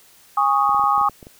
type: chord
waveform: sine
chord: Ab suspended fourth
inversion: none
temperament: equal with one note detuned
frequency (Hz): 819.6 / 1108.7 / 1244.5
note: Ab5 / Db6 / Eb6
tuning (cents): -23 / 0 / 0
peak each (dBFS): -19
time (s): 0.37-1.09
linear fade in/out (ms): 5
type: clicks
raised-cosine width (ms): 2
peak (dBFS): -26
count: 9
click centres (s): 0.693 / 0.746 / 0.795 / 0.839 / 0.979 / 1.013 / 1.096 / 1.228 / 1.269
effects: white hiss -51 dBFS RMS until 1.39 s